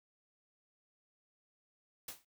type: noise with exponential decay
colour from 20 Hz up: white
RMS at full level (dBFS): -40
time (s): 2.08-2.25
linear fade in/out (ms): 5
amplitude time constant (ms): 36
effects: noise-tail reverb RT60 0.1 s tail -23 dB re dry